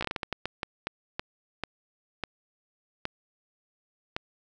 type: slowing click train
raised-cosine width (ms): 0.3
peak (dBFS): -14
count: 16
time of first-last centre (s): 0.01-4.165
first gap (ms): 15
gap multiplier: 1.36
effects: none